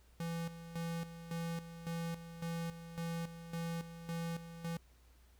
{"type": "tone with tremolo", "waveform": "square", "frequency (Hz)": 167.2, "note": "E3", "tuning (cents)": 25, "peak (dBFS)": -38, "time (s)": [0.2, 4.77], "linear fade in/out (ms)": 2, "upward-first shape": "square", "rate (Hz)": 1.8, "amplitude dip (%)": 70, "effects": ["added 60 Hz sine -62 dBFS peak until 5.39 s", "pink hiss -70 dBFS RMS until 5.39 s"]}